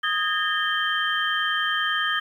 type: tone cluster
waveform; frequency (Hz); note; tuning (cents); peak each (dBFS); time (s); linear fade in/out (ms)
sine; 1247 / 1639 / 1817 / 3135; D#6 / G#6 / A#6 / G7; +3 / -23 / -45 / -1; -27; 0.03-2.2; 10
effects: 9-bit